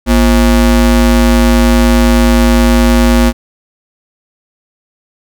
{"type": "ring-modulated tone", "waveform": "square", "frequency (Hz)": 146.83, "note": "D3", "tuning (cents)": 0, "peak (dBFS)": -3, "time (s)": [0.06, 3.33], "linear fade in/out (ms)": 50, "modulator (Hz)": 92, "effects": []}